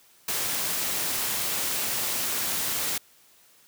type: noise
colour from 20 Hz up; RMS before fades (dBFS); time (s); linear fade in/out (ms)
white; -28; 0.28-2.98; 5
effects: white hiss -58 dBFS RMS until 3.67 s + high-pass 80 Hz 12 dB/octave